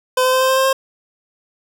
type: tone with pitch steps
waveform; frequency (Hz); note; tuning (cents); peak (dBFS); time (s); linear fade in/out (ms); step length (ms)
25% pulse; 510 / 513.8 / 517.7 / 521.6 / 525.6 / 529.5 / 533.5; C5 / C5 / C5 / C5 / C5 / C5 / C5; -44 / -32 / -18 / -5 / +8 / +21 / +34; -9; 0.17-0.73; 5; 80
effects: none